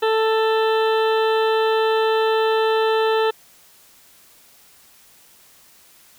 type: harmonic tone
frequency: 441.8 Hz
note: A4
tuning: 7 cents sharp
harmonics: 1 / 2 / 3 / 4 / 6 / 7 / 8 / 9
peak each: -17 / -23 / -27 / -29 / -33 / -34 / -35 / -36 dBFS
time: 0.02-3.31 s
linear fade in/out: 10 ms
effects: white hiss -51 dBFS RMS until 6.18 s